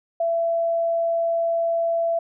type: tone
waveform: sine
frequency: 670 Hz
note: E5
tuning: 28 cents sharp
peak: -19 dBFS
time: 0.2-2.19 s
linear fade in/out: 5 ms
effects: none